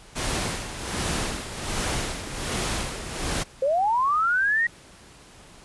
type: noise with tremolo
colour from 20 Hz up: pink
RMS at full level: -26 dBFS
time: 0.15-3.44 s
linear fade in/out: 20 ms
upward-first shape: sine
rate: 1.3 Hz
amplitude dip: 65%
type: linear sweep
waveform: sine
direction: up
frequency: 509 to 1907 Hz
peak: -19 dBFS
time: 3.62-4.67 s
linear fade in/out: 5 ms
effects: pink hiss -49 dBFS RMS until 5.64 s + resampled to 24000 Hz